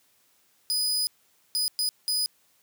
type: tone bursts at uneven times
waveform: sawtooth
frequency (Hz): 4978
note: D#8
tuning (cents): 0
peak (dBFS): -21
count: 4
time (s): 0.7-1.07 / 1.55-1.68 / 1.79-1.89 / 2.08-2.26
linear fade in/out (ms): 0
effects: white hiss -65 dBFS RMS until 2.62 s + high-pass 80 Hz 12 dB/octave